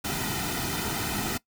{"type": "noise with comb filter", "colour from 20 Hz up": "pink", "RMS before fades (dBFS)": -30, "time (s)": [0.04, 1.38], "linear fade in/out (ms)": 10, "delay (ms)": 1.8, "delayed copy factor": -0.7, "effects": ["noise-tail reverb RT60 0.1 s tail -20 dB re dry"]}